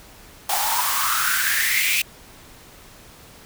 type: noise with high-pass filter sweep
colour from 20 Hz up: white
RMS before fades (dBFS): -21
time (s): 0.49-2.02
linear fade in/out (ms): 5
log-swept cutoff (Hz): 760 to 2500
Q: 8.2
effects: pink hiss -46 dBFS RMS until 3.45 s